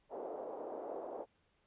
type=band-pass noise; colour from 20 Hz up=pink; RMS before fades=-44 dBFS; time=0.09-1.26 s; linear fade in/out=50 ms; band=400 to 720 Hz; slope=24 dB/octave; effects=pink hiss -75 dBFS RMS until 1.66 s + resampled to 8000 Hz